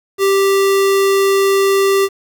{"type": "tone", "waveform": "square", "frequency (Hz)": 392, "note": "G4", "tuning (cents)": 0, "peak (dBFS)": -11, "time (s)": [0.18, 2.09], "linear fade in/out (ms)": 50, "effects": ["7-bit"]}